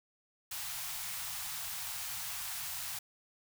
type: band-stop noise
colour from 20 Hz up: white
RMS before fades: -40 dBFS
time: 0.51-2.99 s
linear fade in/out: 5 ms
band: 160 to 690 Hz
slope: 48 dB/octave
effects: none